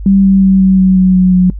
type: tone with pitch steps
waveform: sine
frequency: 195.3 / 193.39 / 191.5 / 189.63 / 187.78 / 185.94 / 184.13 / 182.33 Hz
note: G3 / G3 / G3 / F#3 / F#3 / F#3 / F#3 / F#3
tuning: -6 / -23 / -40 / +43 / +26 / +9 / -8 / -25 cents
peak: -4 dBFS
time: 0.06-1.5 s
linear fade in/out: 2 ms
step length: 180 ms
effects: noise-tail reverb RT60 0.1 s tail -24 dB re dry + added 50 Hz sine -20 dBFS peak until 1.59 s